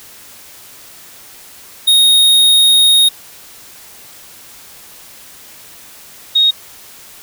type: tone pair in turn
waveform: square / sine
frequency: 3729 / 3742 Hz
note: A#7 / A#7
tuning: 0 / +6 cents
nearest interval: unison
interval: 6 cents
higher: second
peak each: -7 dBFS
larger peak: neither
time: 1.87-3.09 / 6.35-6.51 s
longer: first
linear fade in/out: 10 ms
effects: white hiss -38 dBFS RMS until 7.22 s